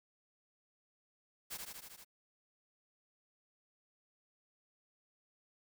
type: noise with echo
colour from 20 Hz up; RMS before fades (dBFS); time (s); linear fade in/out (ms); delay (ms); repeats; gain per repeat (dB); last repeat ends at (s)
white; -43; 1.5-1.58; 20; 78; 6; -2; 2.048
effects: none